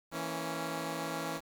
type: chord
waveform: 10% pulse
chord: A# diminished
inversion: second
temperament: equal with one note detuned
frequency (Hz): 164.81 / 230.7 / 277.2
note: E3 / A#3 / C#4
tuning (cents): 0 / -18 / 0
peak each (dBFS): -30 / -36 / -30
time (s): 0.11-1.41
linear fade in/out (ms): 50
effects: 9-bit